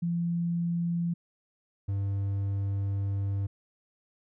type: tone pair in turn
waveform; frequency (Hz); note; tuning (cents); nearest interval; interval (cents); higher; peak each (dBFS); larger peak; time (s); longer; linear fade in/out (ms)
sine / triangle; 170.9 / 99.03; F3 / G2; -37 / +18; major sixth; 945; first; -26 / -25; second; 0.02-1.14 / 1.88-3.47; second; 10
effects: none